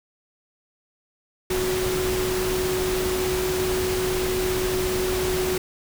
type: tone in noise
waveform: sine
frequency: 370 Hz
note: F#4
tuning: in tune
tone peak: -23 dBFS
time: 1.5-5.58 s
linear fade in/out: 5 ms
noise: pink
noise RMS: -28 dBFS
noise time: 1.5-5.58 s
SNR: +2 dB
effects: none